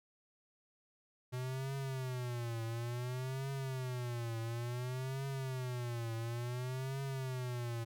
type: tone with vibrato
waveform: square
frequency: 124.8 Hz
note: B2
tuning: 19 cents sharp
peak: -38 dBFS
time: 1.32-7.85 s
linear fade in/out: 20 ms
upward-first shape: triangle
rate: 0.57 Hz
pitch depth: 170 cents each way
effects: none